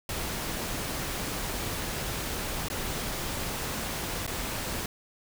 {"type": "noise with dropouts", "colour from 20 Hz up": "pink", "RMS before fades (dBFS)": -33, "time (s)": [0.09, 4.86], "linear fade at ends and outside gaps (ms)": 2, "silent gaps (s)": [[2.685, 2.7], [4.266, 4.276]], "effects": []}